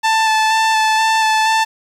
sawtooth tone with vibrato, 880 Hz, A5, in tune, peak -8 dBFS, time 0.03-1.65 s, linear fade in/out 20 ms, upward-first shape square, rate 2.1 Hz, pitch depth 12 cents each way, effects low-pass 7000 Hz 12 dB/octave + 7-bit

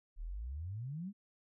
sine exponential sweep, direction up, 34.87 to 211.7 Hz, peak -39 dBFS, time 0.16-1.13 s, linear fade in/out 50 ms, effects none

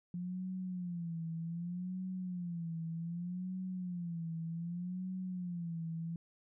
sine tone with vibrato, 174.61 Hz, F3, in tune, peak -37 dBFS, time 0.14-6.16 s, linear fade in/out 2 ms, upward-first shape sine, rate 0.65 Hz, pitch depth 110 cents each way, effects none

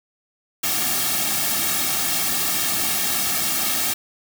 white noise with comb filter, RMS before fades -22 dBFS, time 0.63-3.94 s, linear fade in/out 10 ms, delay 2 ms, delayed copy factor -0.9, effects none

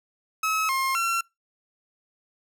30% pulse tone with pitch steps, 1287 / 1066 / 1359 Hz, E6 / C6 / F6, -42 / +32 / -48 cents, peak -20 dBFS, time 0.43-1.21 s, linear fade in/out 5 ms, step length 260 ms, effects noise-tail reverb RT60 0.2 s tail -24 dB re dry

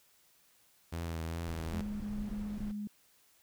sawtooth tone with vibrato, 82.8 Hz, E2, 8 cents sharp, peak -32 dBFS, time 0.92-1.82 s, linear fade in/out 10 ms, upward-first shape triangle, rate 2.5 Hz, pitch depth 41 cents each way
brown noise, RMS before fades -44 dBFS, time 1.47-2.72 s, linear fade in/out 10 ms
sine tone bursts, 207.7 Hz, G#3, in tune, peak -36 dBFS, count 4, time 1.73-2.873 s, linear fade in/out 2 ms, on 270 ms, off 21 ms
effects white hiss -67 dBFS RMS until 3.42 s

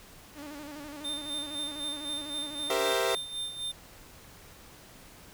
sawtooth tone with vibrato, 293.7 Hz, D4, in tune, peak -37 dBFS, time 0.34-2.95 s, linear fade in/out 50 ms, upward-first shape square, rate 12 Hz, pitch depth 58 cents each way
square tone with tremolo, 3600 Hz, A7, 39 cents sharp, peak -32 dBFS, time 1.04-3.72 s, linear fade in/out 10 ms, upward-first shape sine, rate 3.9 Hz, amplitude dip 65%
sawtooth chord, C dominant seventh, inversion second, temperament equal, 392 / 466.2 / 523.3 / 659.3 Hz, G4 / Bb4 / C5 / E5, 0 / 0 / 0 / 0 cents, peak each -28 dBFS, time 2.7-3.15 s, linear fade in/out 2 ms
effects pink hiss -52 dBFS RMS until 5.33 s

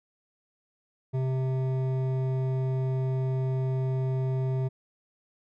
sine tone with hard clipping, 130.81 Hz, C3, in tune, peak -27 dBFS, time 1.13-4.69 s, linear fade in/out 20 ms, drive 11 dB, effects none

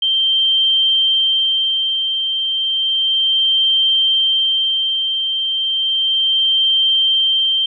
sine tone with tremolo, 3142 Hz, G7, 3 cents sharp, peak -11 dBFS, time 0.02-7.66 s, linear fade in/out 5 ms, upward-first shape sine, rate 0.33 Hz, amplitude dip 45%, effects none

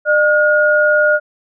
sine tone pair together, 602.9 / 1434 Hz, D5 / F6, +45 / +45 cents, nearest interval octave + minor third, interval 1500 cents, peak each -12 dBFS, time 0.05-1.2 s, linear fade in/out 50 ms, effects none

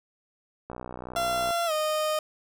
click train, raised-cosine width 1 ms, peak -23 dBFS, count 51, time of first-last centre 0.7-1.506 s, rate 62 Hz
30% pulse tone with pitch glide, 684 to 616.5 Hz, F5 to D#5, -36 to -16 cents, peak -22 dBFS, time 1.16-2.19 s, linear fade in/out 2 ms, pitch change -180 cents, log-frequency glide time 1.66-1.72 s
effects none

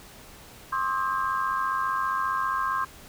sine tone cluster, 1058 / 1153 / 1280 / 1599 Hz, C6 / D6 / D#6 / G6, +19 / -32 / +49 / +34 cents, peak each -26 / -33 / -33 / -32 dBFS, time 0.72-2.85 s, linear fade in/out 10 ms, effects pink hiss -48 dBFS RMS until 3.08 s

